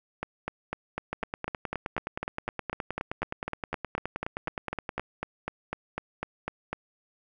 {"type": "two click trains", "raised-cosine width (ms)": 0.5, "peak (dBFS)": [-16, -16], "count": [38, 27], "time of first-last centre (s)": [[1.13, 4.996], [0.23, 6.73]], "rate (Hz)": [9.57, 4], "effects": []}